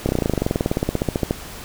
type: slowing click train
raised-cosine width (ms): 2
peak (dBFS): -5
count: 26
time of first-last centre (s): 0.06-1.309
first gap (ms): 30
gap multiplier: 1.04
effects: pink hiss -36 dBFS RMS until 1.64 s